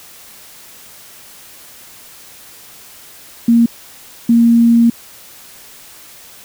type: tone bursts at uneven times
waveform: sine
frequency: 233.1 Hz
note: A#3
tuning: in tune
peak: -6 dBFS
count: 2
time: 3.48-3.66 / 4.29-4.9 s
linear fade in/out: 5 ms
effects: white hiss -39 dBFS RMS until 6.44 s